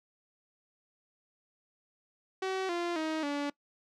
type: tone with pitch steps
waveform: sawtooth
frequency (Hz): 379.4 / 345.9 / 315.4 / 287.5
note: F#4 / F4 / D#4 / D4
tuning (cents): +43 / -17 / +24 / -37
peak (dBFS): -27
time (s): 2.42-3.5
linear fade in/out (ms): 5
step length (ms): 270
effects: noise-tail reverb RT60 0.1 s tail -22 dB re dry + low-pass 5000 Hz 12 dB/octave